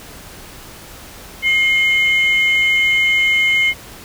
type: tone pair together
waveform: sine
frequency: 2135 / 3028 Hz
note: C7 / F#7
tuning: +34 / +39 cents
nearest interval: tritone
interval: 605 cents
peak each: -11 / -19 dBFS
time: 1.42-3.74 s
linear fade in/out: 50 ms
effects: tanh soft clip ceiling -7 dBFS + pink hiss -37 dBFS RMS until 4.04 s